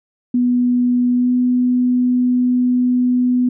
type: tone with pitch glide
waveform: sine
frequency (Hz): 246 to 248.7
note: B3 to B3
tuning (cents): -7 to +12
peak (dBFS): -12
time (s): 0.34-3.49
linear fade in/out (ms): 5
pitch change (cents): +19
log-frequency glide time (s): 1.14-1.3
effects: none